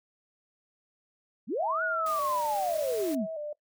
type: linear two-way sweep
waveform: sine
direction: up then down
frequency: 161.8 to 1480 to 169.1 Hz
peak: -27 dBFS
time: 1.47-3.27 s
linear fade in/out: 50 ms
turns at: 1.83 s
type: tone with vibrato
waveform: sine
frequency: 620 Hz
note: D#5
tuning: 6 cents flat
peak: -33 dBFS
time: 1.6-3.53 s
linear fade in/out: 5 ms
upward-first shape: square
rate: 0.85 Hz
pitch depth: 70 cents each way
type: noise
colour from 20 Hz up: white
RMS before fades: -43 dBFS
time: 2.06-3.15 s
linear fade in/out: 2 ms
effects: noise-tail reverb RT60 0.1 s tail -20 dB re dry